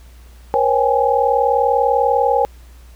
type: tone cluster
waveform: sine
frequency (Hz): 479.8 / 540 / 798 / 838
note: A#4 / C#5 / G5 / G#5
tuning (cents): +50 / -45 / +31 / +15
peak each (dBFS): -18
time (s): 0.54-2.45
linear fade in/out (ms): 0
effects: added 60 Hz sine -39 dBFS peak until 2.95 s + pink hiss -51 dBFS RMS until 2.95 s